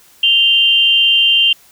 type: tone pair together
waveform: sine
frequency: 2794 / 3136 Hz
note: F7 / G7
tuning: 0 / 0 cents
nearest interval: major second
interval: 200 cents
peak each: -11 dBFS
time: 0.23-1.53 s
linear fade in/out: 5 ms
effects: white hiss -47 dBFS RMS until 1.71 s